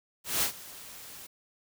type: noise with ADSR envelope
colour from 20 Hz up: white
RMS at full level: -26 dBFS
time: 0.24-1.27 s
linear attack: 180 ms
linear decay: 98 ms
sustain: -20 dB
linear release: 10 ms
effects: none